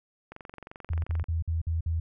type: click train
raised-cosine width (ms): 0.5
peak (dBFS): -27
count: 22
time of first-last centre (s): 0.32-1.241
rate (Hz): 22.8
type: tone bursts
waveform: sine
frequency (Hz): 82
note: E2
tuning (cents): -9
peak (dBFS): -25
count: 6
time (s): 0.9-2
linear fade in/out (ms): 5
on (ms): 140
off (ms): 52
effects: none